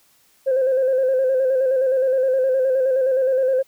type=tone with vibrato; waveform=sine; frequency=523.3 Hz; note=C5; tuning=in tune; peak=-14 dBFS; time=0.46-3.63 s; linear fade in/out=20 ms; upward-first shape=square; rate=9.6 Hz; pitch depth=40 cents each way; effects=tanh soft clip ceiling -12 dBFS + white hiss -58 dBFS RMS until 3.67 s